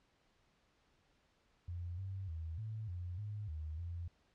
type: tone with pitch steps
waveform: sine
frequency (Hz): 87.2 / 96 / 81 / 109.4 / 88.6 / 104.6 / 77.7 / 85.7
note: F2 / G2 / E2 / A2 / F2 / G#2 / D#2 / F2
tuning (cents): -2 / -36 / -30 / -9 / +25 / +13 / -2 / -32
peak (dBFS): -40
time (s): 1.68-4.08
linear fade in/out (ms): 5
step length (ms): 300
effects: pink hiss -74 dBFS RMS until 4.34 s + low-pass 5000 Hz 12 dB/octave